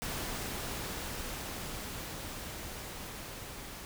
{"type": "noise with level ramp", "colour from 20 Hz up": "pink", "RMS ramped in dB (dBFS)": [-37, -45], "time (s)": [0.02, 3.85], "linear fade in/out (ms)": 0, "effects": []}